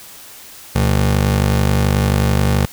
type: ring-modulated tone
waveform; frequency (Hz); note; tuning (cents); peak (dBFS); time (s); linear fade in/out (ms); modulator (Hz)
30% pulse; 98.6; G2; +11; -7; 0.75-2.66; 10; 25.7
effects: white hiss -38 dBFS RMS until 2.72 s